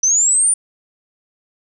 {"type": "linear sweep", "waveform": "sine", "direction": "up", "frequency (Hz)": [5930, 9397], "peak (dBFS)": -11, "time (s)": [0.03, 0.54], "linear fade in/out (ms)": 5, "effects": []}